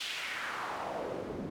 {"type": "noise with band-pass filter sweep", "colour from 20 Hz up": "pink", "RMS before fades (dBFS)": -38, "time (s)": [0, 1.5], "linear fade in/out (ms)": 10, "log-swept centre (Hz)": [3500, 250], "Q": 2, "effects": []}